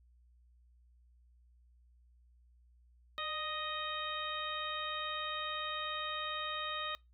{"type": "harmonic tone with a mistuned harmonic", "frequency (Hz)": 622.3, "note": "D#5", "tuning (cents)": 0, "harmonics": [1, 2, 3, 4, 5, 6], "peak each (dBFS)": [-47, -40, -45, -47, -46, -42], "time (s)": [3.18, 6.95], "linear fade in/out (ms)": 0, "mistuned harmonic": 1, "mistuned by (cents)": -48, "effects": ["noise-tail reverb RT60 0.2 s tail -24 dB re dry", "added 60 Hz sine -62 dBFS peak until 7.13 s"]}